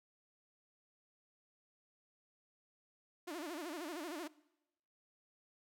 sawtooth tone with vibrato, 323 Hz, E4, 35 cents flat, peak -38 dBFS, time 3.27-4.28 s, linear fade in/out 10 ms, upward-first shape sine, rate 13 Hz, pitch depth 200 cents each way, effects noise-tail reverb RT60 0.9 s tail -21 dB re dry

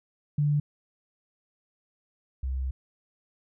sine tone pair in turn, 146.83 / 65.41 Hz, D3 / C2, 0 / 0 cents, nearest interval octave + major second, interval 1400 cents, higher first, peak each -21 / -27 dBFS, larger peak first, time 0.38-0.6 / 2.43-2.71 s, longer second, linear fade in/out 5 ms, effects none

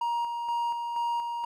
triangle tone with tremolo, 943 Hz, A#5, 20 cents sharp, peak -24 dBFS, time 0.01-1.45 s, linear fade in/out 5 ms, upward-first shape square, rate 2.1 Hz, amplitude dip 40%, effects none

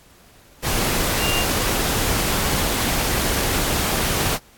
sine tone in noise, 2794 Hz, F7, in tune, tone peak -23 dBFS, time 1.18-1.46 s, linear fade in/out 50 ms, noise pink, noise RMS -21 dBFS, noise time 0.62-4.39 s, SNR -5 dB, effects pink hiss -51 dBFS RMS until 4.57 s + AAC 64 kbps

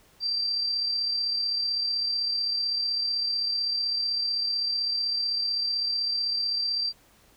sine tone with amplitude modulation, 4699 Hz, D8, in tune, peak -23 dBFS, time 0.2-6.93 s, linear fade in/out 50 ms, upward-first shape sine, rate 35.8 Hz, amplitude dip 35%, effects pink hiss -59 dBFS RMS until 7.36 s

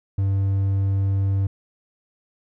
triangle tone, 97.7 Hz, G2, 5 cents flat, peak -16 dBFS, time 0.18-1.47 s, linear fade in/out 5 ms, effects none

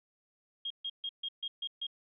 sine tone bursts, 3246 Hz, G#7, 40 cents flat, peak -34 dBFS, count 7, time 0.65-1.868 s, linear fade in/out 5 ms, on 54 ms, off 140 ms, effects none

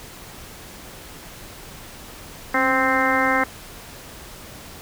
harmonic tone with a mistuned harmonic, 261.6 Hz, C4, in tune, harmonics 1 / 2 / 3 / 4 / 5 / 6 / 7 / 8, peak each -25 / -25 / -25 / -25 / -25 / -25 / -25 / -25 dBFS, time 2.54-3.44 s, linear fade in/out 5 ms, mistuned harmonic 1, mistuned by +47 cents, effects pink hiss -40 dBFS RMS until 4.81 s

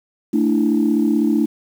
sine chord, A suspended fourth, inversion none, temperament equal with one note detuned, 221.7 / 293.7 / 329.6 Hz, A3 / D4 / E4, +13 / 0 / 0 cents, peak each -17 / -17 / -19 dBFS, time 0.33-1.46 s, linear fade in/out 10 ms, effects tanh soft clip ceiling -6 dBFS + 7-bit

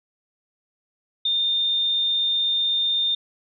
sine tone, 3624 Hz, A#7, 50 cents flat, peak -19 dBFS, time 1.25-3.15 s, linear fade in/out 5 ms, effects none

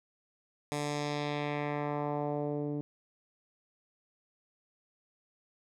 10% pulse tone with low-pass filter sweep, 146.83 Hz, D3, in tune, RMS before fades -34 dBFS, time 0.72-2.81 s, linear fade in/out 0 ms, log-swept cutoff 9800 to 310 Hz, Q 1.4, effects none

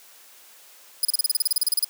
10% pulse tone bursts, 4978 Hz, D#8, in tune, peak -11 dBFS, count 16, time 1.03-1.845 s, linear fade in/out 2 ms, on 20 ms, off 33 ms, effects white hiss -50 dBFS RMS until 1.89 s + high-pass 400 Hz 12 dB/octave

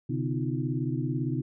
sine tone cluster, 129.8 / 147.5 / 254.4 / 313 / 347.7 Hz, C3 / D3 / C4 / D#4 / F4, -13 / +8 / -48 / +10 / -8 cents, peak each -30 / -33 / -34 / -34 / -39 dBFS, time 0.09-1.42 s, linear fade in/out 10 ms, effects none

